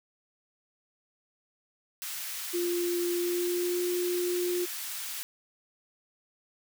white high-pass noise, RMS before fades -37 dBFS, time 2.02-5.23 s, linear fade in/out 0 ms, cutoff 1300 Hz, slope 12 dB/octave
sine tone with pitch glide, 349.2 to 355.1 Hz, F4 to F4, 0 to +29 cents, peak -27 dBFS, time 2.53-4.66 s, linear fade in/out 20 ms, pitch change +29 cents, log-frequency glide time 3.11-3.81 s
effects none

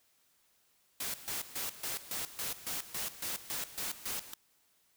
white noise with tremolo, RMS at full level -37 dBFS, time 1-4.34 s, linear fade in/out 5 ms, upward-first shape square, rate 3.6 Hz, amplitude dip 80%, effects white hiss -71 dBFS RMS until 4.96 s

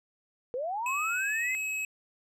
sine linear sweep, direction up, 468.5 to 2093 Hz, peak -30 dBFS, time 0.54-1.55 s, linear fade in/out 0 ms
square tone, 2565 Hz, E7, 48 cents flat, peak -31 dBFS, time 0.86-1.85 s, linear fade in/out 2 ms
effects low-pass 12000 Hz 12 dB/octave

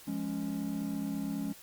triangle chord, Db major, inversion first, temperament just, 173.24 / 207.9 / 277.2 Hz, F3 / Ab3 / Db4, -14 / +2 / 0 cents, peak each -38 / -34 / -34 dBFS, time 0.07-1.53 s, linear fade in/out 10 ms, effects white hiss -53 dBFS RMS until 1.62 s + Opus 48 kbps

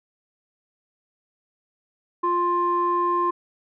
square tone with low-pass filter, 350.1 Hz, F4, 4 cents sharp, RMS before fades -22 dBFS, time 2.23-3.31 s, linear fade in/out 10 ms, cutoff 1100 Hz, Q 6.6, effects none

